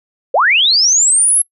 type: linear sweep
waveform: sine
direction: up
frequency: 452 to 11190 Hz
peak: -8 dBFS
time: 0.34-1.42 s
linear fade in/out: 5 ms
effects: noise-tail reverb RT60 0.1 s tail -24 dB re dry

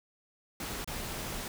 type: noise with dropouts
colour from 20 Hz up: pink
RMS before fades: -38 dBFS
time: 0.6-1.48 s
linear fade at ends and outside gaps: 2 ms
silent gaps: 0.845-0.875 s
effects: none

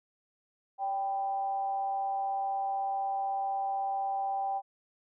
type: tone with frequency modulation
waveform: sine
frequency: 784 Hz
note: G5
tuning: in tune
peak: -29 dBFS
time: 0.78-4.62 s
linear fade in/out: 50 ms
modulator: 210 Hz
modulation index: 0.31
effects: none

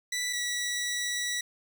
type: tone pair in turn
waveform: 15% pulse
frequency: 1973 / 1942.5 Hz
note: B6 / B6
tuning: -2 / -29 cents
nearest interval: unison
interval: 27 cents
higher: first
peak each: -23 dBFS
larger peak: neither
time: 0.12-0.33 / 0.33-1.41 s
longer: second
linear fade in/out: 5 ms
effects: none

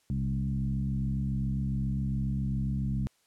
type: tone with frequency modulation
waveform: sine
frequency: 133.3 Hz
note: C3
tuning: 33 cents sharp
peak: -27 dBFS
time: 0.1-3.07 s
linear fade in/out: 0 ms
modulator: 67.3 Hz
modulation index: 1.2
effects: white hiss -69 dBFS RMS until 3.26 s + low-pass 10000 Hz 12 dB/octave

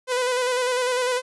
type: tone with vibrato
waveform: sawtooth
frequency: 501 Hz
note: B4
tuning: 25 cents sharp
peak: -17 dBFS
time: 0.07-1.22 s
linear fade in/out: 50 ms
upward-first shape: square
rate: 10 Hz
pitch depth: 33 cents each way
effects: resampled to 24000 Hz

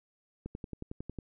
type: click train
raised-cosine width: 3 ms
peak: -26 dBFS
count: 9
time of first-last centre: 0.46-1.187 s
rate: 11 Hz
effects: none

